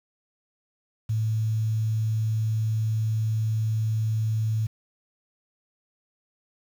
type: tone with quantisation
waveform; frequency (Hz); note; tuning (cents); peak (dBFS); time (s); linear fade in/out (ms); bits
sine; 110; A2; 0; -22; 1.09-4.67; 10; 8
effects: none